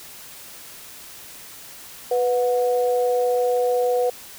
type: tone pair together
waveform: sine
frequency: 493.9 / 728.8 Hz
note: B4 / F#5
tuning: 0 / -26 cents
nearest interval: perfect fifth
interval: 674 cents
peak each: -18 / -25 dBFS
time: 2.11-4.1 s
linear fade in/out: 5 ms
effects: white hiss -41 dBFS RMS until 4.38 s